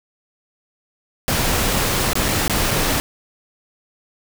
pink noise with dropouts, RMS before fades -19 dBFS, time 1.28-3 s, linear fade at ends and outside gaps 0 ms, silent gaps 2.132-2.154 / 2.284-2.288 / 2.479-2.497 / 2.708-2.712 s, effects none

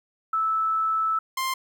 sine / sawtooth tone pair in turn, 1311 / 1051.4 Hz, E6 / C6, -10 / +8 cents, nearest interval major third, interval 382 cents, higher first, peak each -21 dBFS, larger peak neither, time 0.33-1.19 / 1.37-1.54 s, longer first, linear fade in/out 5 ms, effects 10-bit

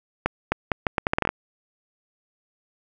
accelerating click train, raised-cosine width 0.5 ms, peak -5 dBFS, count 12, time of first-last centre 0.26-1.29 s, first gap 260 ms, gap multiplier 0.76, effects none

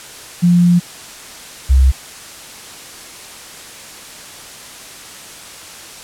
sine tone pair in turn, 175.1 / 65.89 Hz, F3 / C2, +5 / +13 cents, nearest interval octave + perfect fourth, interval 1692 cents, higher first, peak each -7 / -6 dBFS, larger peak second, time 0.42-0.8 / 1.69-1.92 s, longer first, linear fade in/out 20 ms, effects white hiss -34 dBFS RMS until 6.03 s + low-pass 10000 Hz 12 dB/octave

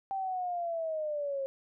sine linear sweep, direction down, 784 to 535 Hz, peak -31 dBFS, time 0.11-1.46 s, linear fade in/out 0 ms, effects none

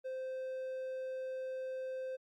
triangle tone, 520 Hz, C5, 11 cents flat, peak -36 dBFS, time 0.04-2.17 s, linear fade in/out 20 ms, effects Opus 48 kbps

